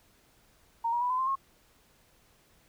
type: tone with pitch steps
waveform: sine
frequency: 924 / 953.8 / 984.6 / 1016.4 / 1049.2 / 1083.1 Hz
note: A#5 / A#5 / B5 / B5 / C6 / C#6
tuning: -16 / +39 / -6 / +49 / +4 / -40 cents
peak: -26 dBFS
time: 0.84-1.356 s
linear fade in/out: 10 ms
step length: 86 ms
effects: pink hiss -64 dBFS RMS until 2.68 s